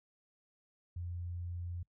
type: tone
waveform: sine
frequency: 87.31 Hz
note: F2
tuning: in tune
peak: -38 dBFS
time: 0.96-1.83 s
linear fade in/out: 5 ms
effects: noise-tail reverb RT60 0.1 s tail -23 dB re dry